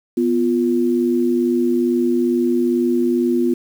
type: tone pair together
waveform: sine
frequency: 246.9 / 349.2 Hz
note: B3 / F4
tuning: 0 / 0 cents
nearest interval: tritone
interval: 600 cents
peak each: -17 dBFS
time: 0.17-3.54 s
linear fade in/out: 5 ms
effects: 7-bit